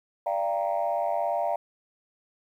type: chord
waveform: sine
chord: G minor seventh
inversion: second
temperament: equal with one note detuned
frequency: 587.3 / 684.5 / 784 / 932.3 Hz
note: D5 / F5 / G5 / Bb5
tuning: 0 / -35 / 0 / 0 cents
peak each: -29 / -27 / -31 / -32 dBFS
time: 0.26-1.56 s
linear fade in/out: 5 ms
effects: tanh soft clip ceiling -17 dBFS + 10-bit